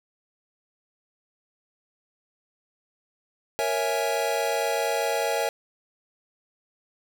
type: chord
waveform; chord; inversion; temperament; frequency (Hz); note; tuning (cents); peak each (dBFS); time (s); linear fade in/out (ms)
square; A# half-diminished seventh; none; equal; 466.2 / 554.4 / 659.3 / 830.6; A#4 / C#5 / E5 / G#5; 0 / 0 / 0 / 0; -30; 3.59-5.49; 0
effects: none